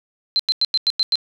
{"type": "tone bursts", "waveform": "sine", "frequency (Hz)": 4102, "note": "C8", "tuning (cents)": -35, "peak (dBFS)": -14, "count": 7, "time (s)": [0.36, 1.156], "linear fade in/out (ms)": 0, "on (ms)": 34, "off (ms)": 93, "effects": []}